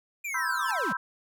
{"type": "linear sweep", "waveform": "square", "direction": "down", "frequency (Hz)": [2440, 142.8], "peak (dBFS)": -32, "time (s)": [0.24, 0.93], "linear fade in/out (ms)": 10}
{"type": "chord", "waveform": "sine", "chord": "C major seventh", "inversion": "third", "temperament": "equal", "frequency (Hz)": [987.8, 1046.5, 1318.5, 1568], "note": ["B5", "C6", "E6", "G6"], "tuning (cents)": [0, 0, 0, 0], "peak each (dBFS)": [-34, -37, -32, -31], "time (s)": [0.34, 0.97], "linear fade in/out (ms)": 5}
{"type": "tone with exponential growth", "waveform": "45% pulse", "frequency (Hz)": 1731, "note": "A6", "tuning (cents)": -29, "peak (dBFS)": -30, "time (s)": [0.48, 0.71], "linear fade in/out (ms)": 1, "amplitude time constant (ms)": 48}
{"effects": []}